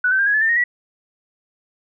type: tone with pitch steps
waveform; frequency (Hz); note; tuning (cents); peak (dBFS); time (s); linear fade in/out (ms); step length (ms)
sine; 1480 / 1538.4 / 1599.1 / 1662.2 / 1727.8 / 1796 / 1866.8 / 1940.5; F#6 / G6 / G6 / G#6 / A6 / A6 / A#6 / B6; 0 / -33 / +34 / +1 / -32 / +35 / +2 / -31; -14; 0.04-0.64; 5; 75
effects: none